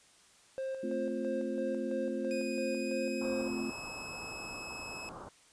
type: tone with tremolo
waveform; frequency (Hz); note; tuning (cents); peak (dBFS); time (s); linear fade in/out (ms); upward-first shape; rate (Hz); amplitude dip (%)
triangle; 530; C5; +22; -32; 0.58-3.48; 0; square; 3; 45
type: chord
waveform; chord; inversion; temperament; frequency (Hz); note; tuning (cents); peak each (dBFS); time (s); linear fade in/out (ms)
sine; F major; first; equal; 220 / 261.6 / 349.2; A3 / C4 / F4; 0 / 0 / 0; -38; 0.83-3.7; 5
type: tone with pitch glide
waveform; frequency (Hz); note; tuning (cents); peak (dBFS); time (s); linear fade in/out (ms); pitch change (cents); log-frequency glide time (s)
sawtooth; 2489 to 2578; D#7 to E7; 0 to -39; -39; 2.31-5.09; 0; +61; 2.78-3.69
type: low-pass noise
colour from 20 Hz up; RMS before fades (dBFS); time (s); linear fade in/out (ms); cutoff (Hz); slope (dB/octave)
white; -47; 3.21-5.29; 2; 1300; 48
effects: white hiss -62 dBFS RMS until 5.52 s + resampled to 22050 Hz